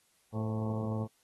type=harmonic tone with a mistuned harmonic; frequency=110 Hz; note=A2; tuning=in tune; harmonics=1 / 2 / 3 / 4 / 5 / 6 / 7 / 8 / 9 / 10; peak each=-33 / -36 / -45 / -43 / -44 / -49 / -53 / -48 / -55 / -51 dBFS; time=0.32-1.08 s; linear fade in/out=50 ms; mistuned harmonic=5; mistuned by=-45 cents; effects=white hiss -70 dBFS RMS until 1.23 s + AAC 32 kbps